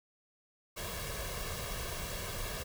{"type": "noise with comb filter", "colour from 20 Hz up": "pink", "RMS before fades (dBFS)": -39, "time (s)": [0.76, 2.64], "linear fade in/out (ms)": 20, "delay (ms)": 1.8, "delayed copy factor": 0.65, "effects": []}